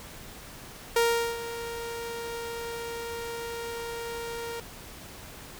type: tone with ADSR envelope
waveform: sawtooth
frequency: 466.2 Hz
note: A#4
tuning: in tune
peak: -16 dBFS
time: 0.96-4.6 s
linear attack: 4 ms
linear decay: 400 ms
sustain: -14 dB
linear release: 3 ms
effects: pink hiss -45 dBFS RMS until 5.59 s